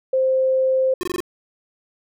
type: tone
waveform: sine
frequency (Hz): 523.3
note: C5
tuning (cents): 0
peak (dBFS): -15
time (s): 0.13-0.94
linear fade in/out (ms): 5
type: tone bursts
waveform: square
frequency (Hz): 360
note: F#4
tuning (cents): -47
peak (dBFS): -22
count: 5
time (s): 1.01-1.204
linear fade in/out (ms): 0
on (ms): 22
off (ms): 21
effects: none